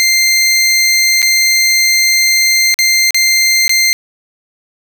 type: tone with dropouts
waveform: 20% pulse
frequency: 2093 Hz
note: C7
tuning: in tune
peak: -3 dBFS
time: 0-3.93 s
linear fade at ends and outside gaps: 0 ms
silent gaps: 1.219-1.227 / 2.742-2.789 / 3.107-3.145 / 3.68-3.694 s
effects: none